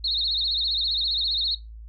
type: tone with vibrato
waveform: sine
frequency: 3985 Hz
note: B7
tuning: 15 cents sharp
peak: -22 dBFS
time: 0.04-1.55 s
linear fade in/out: 5 ms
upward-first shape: sine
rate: 15 Hz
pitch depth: 160 cents each way
effects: noise-tail reverb RT60 0.2 s tail -18 dB re dry + added 55 Hz sine -38 dBFS peak until 1.88 s